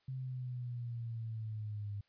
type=linear sweep; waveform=sine; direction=down; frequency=131.8 to 100.8 Hz; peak=-38 dBFS; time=0.08-2.01 s; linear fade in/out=5 ms; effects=white hiss -75 dBFS RMS until 2.08 s + resampled to 11025 Hz